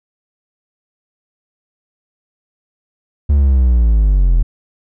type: linear sweep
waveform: triangle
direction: down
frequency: 73.42 to 39.91 Hz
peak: -6 dBFS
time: 3.29-4.43 s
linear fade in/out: 10 ms
effects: none